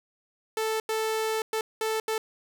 sawtooth tone bursts at uneven times, 440 Hz, A4, in tune, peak -22 dBFS, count 5, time 0.57-0.8 / 0.89-1.42 / 1.53-1.61 / 1.81-2 / 2.08-2.18 s, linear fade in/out 2 ms, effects none

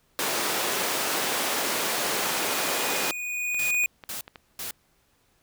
pink high-pass noise, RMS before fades -27 dBFS, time 0.19-3.11 s, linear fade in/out 0 ms, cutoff 380 Hz, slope 12 dB/octave
square tone with exponential growth, 2468 Hz, D#7, 15 cents flat, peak -21 dBFS, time 1.23-3.86 s, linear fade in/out 1 ms, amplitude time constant 570 ms
clicks, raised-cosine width 0.3 ms, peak -25 dBFS, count 8, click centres 2.705 / 3.066 / 3.545 / 3.745 / 3.838 / 4.038 / 4.279 / 4.358 s
white noise bursts, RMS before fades -34 dBFS, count 3, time 3.59-4.71 s, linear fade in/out 2 ms, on 120 ms, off 380 ms
effects pink hiss -66 dBFS RMS until 5.42 s

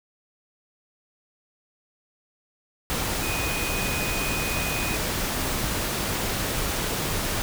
sine tone in noise, 2489 Hz, D#7, in tune, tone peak -31 dBFS, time 3.23-4.96 s, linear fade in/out 0 ms, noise pink, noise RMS -27 dBFS, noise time 2.9-7.42 s, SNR -7 dB, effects none

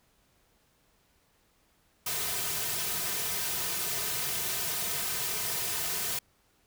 white noise with comb filter, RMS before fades -32 dBFS, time 2.06-6.19 s, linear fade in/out 5 ms, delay 3.6 ms, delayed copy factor -0.9, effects pink hiss -68 dBFS RMS until 6.66 s

